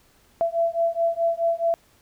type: beating tone pair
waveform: sine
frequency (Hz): 669 / 673.7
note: E5 / E5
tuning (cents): +25 / +38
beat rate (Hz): 4.7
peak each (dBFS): -23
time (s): 0.41-1.74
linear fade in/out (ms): 0
effects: pink hiss -59 dBFS RMS until 2.01 s